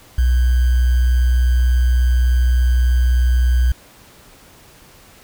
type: tone with sample-and-hold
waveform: sine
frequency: 61.74 Hz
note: B1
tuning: in tune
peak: -11 dBFS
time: 0.18-3.72 s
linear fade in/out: 5 ms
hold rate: 1575 Hz
effects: pink hiss -46 dBFS RMS until 5.23 s